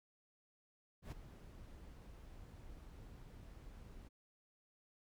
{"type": "noise with ADSR envelope", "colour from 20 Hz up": "brown", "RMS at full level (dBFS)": -43, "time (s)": [1.02, 4.09], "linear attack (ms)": 99, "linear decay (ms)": 11, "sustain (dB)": -12, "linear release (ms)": 19, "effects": []}